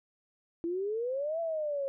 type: exponential two-way sweep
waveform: sine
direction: up then down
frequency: 329.6 to 675 to 541 Hz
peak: -30 dBFS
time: 0.64-1.88 s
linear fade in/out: 0 ms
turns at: 1.4 s
effects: none